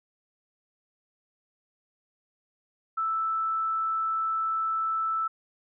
sine tone, 1318.5 Hz, E6, in tune, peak -25 dBFS, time 2.97-5.28 s, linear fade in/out 10 ms, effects none

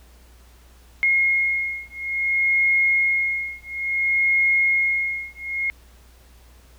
sine beating tone pair, 2151 / 2151.58 Hz, C7 / C7, +47 / +48 cents, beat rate 0.58 Hz, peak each -21 dBFS, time 1.03-5.7 s, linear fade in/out 0 ms, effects added 60 Hz sine -48 dBFS peak until 6.78 s + pink hiss -55 dBFS RMS until 6.78 s

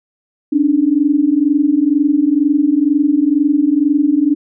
sine tone pair together, 277.5 / 299.6 Hz, C#4 / D4, +2 / +35 cents, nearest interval minor second, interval 133 cents, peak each -14 / -12 dBFS, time 0.52-4.35 s, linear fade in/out 10 ms, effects none

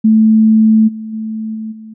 sine tone with level steps, 219.3 Hz, A3, 6 cents flat, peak -5 / -22 / -18 / -20 / -29 dBFS, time 0.04-1.94 s, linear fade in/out 10 ms, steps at 0.87 / 1.12 / 1.54 / 1.71 s, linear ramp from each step 20 ms, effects none

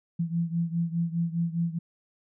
sine beating tone pair, 167.1 / 172 Hz, E3 / F3, +24 / -26 cents, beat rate 4.9 Hz, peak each -27 / -30 dBFS, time 0.19-1.79 s, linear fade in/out 10 ms, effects none

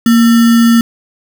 sine tone with sample-and-hold, 232.4 Hz, A#3, 5 cents flat, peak -4 dBFS, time 0.06-0.81 s, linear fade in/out 2 ms, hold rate 1575 Hz, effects none

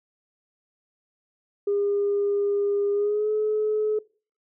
sine tone with pitch glide, 405.2 to 427.8 Hz, G#4 to A4, -43 to -49 cents, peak -20 dBFS, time 1.67-3.99 s, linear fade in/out 5 ms, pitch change +94 cents, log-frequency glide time 2.92-3.3 s, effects noise-tail reverb RT60 0.4 s tail -23 dB re dry + tanh soft clip ceiling -16 dBFS

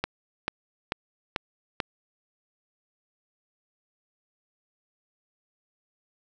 click train, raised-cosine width 0.3 ms, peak -10 dBFS, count 5, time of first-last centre 0.04-1.802 s, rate 2.27 Hz, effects none

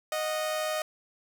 sawtooth tone pair together, 620 / 732.2 Hz, D#5 / F#5, -6 / -18 cents, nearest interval minor third, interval 288 cents, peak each -25 / -34 dBFS, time 0.12-0.82 s, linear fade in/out 2 ms, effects none

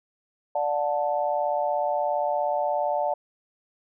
sine chord, D major, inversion none, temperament equal with one note detuned, 587.3 / 724.3 / 880 Hz, D5 / F#5 / A5, 0 / -37 / 0 cents, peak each -26 / -27 / -28 dBFS, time 0.55-3.14 s, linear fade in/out 5 ms, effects none

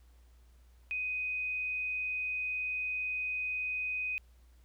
sine tone, 2501 Hz, D#7, 8 cents sharp, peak -32 dBFS, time 0.91-4.18 s, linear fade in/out 0 ms, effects added 60 Hz sine -57 dBFS peak until 4.64 s + pink hiss -71 dBFS RMS until 4.64 s

